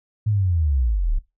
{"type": "linear sweep", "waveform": "sine", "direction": "down", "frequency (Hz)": [110, 30.87], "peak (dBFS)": -17, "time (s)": [0.26, 1.19], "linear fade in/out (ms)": 10, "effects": ["noise-tail reverb RT60 0.2 s tail -17 dB re dry"]}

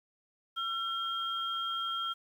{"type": "tone pair together", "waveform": "sine", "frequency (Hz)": [1353, 3218], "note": ["E6", "G7"], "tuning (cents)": [45, 45], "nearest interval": "octave + minor third", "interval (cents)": 1500, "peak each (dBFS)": [-34, -35], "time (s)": [0.56, 2.14], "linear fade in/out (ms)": 20, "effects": ["10-bit"]}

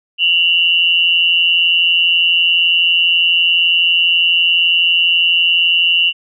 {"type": "tone pair together", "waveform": "sine", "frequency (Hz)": [2759, 2931], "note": ["F7", "F#7"], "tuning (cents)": [-22, -17], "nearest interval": "minor second", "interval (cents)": 105, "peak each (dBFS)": [-13, -12], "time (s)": [0.18, 6.13], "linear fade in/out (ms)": 50, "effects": []}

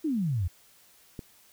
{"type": "exponential sweep", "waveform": "sine", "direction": "down", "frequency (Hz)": [335.6, 80.2], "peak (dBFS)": -25, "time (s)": [0.04, 0.48], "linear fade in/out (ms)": 10}
{"type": "click", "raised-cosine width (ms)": 3, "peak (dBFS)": -24, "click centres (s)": 1.192}
{"effects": ["white hiss -59 dBFS RMS until 1.52 s"]}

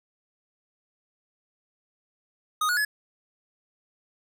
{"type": "tone with pitch steps", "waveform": "square", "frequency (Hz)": [1244.5, 1454.5, 1700], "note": ["D#6", "F#6", "G#6"], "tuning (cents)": [0, -30, 40], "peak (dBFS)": -23, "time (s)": [2.61, 2.85], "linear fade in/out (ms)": 5, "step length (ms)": 80, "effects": []}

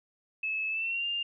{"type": "tone with pitch glide", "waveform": "sine", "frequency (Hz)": [2599, 2802], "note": ["E7", "F7"], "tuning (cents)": [-25, 5], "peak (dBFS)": -29, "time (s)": [0.43, 1.23], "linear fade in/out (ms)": 5, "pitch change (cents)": 130, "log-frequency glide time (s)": [0.69, 1.06], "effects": []}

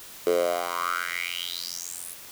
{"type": "tone with high-pass filter sweep", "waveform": "10% pulse", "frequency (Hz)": 87.1, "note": "F2", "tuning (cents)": -4, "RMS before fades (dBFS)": -29, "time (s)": [0.27, 2.14], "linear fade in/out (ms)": 0, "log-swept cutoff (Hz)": [420, 11000], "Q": 5.8, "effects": ["white hiss -44 dBFS RMS until 2.31 s"]}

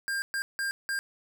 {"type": "tone bursts at uneven times", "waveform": "square", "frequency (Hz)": 1601, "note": "G6", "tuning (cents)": 36, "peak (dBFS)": -29, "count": 4, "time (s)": [[0.08, 0.22], [0.34, 0.42], [0.59, 0.71], [0.89, 0.99]], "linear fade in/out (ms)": 0, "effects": []}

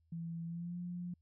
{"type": "tone with pitch glide", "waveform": "sine", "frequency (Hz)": [166.8, 176.41], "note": ["E3", "F3"], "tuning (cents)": [21, 18], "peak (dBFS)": -39, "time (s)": [0.12, 1.14], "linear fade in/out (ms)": 5, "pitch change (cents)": 97, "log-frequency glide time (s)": [0.46, 0.78], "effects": ["added 81 Hz sine -70 dBFS peak until 1.21 s"]}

